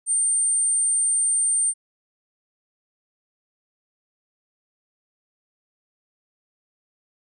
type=tone; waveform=sine; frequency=8870 Hz; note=C#9; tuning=in tune; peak=-18 dBFS; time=0.06-1.74 s; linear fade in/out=50 ms; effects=none